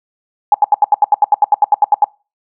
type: tone bursts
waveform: sine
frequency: 830.6 Hz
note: G#5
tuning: in tune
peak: -4 dBFS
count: 16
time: 0.52-2.043 s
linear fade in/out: 2 ms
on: 23 ms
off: 77 ms
effects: noise-tail reverb RT60 0.3 s tail -25 dB re dry